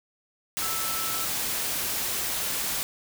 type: tone in noise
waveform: sine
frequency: 1318.5 Hz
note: E6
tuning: in tune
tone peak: -35 dBFS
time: 0.62-1.25 s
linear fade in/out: 0 ms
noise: white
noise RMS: -29 dBFS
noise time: 0.57-2.83 s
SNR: -9 dB
effects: none